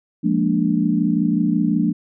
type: chord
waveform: sine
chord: Bb dominant seventh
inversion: second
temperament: equal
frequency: 174.61 / 207.7 / 233.1 / 293.7 Hz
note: F3 / Ab3 / Bb3 / D4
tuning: 0 / 0 / 0 / 0 cents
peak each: -21 dBFS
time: 0.23-1.93 s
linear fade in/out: 20 ms
effects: none

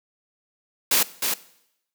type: noise with echo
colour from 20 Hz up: white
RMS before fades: -19 dBFS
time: 0.91-1.03 s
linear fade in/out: 5 ms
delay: 310 ms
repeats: 1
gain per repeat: -5 dB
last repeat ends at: 1.34 s
effects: noise-tail reverb RT60 0.8 s tail -19 dB re dry + high-pass 200 Hz 12 dB/octave

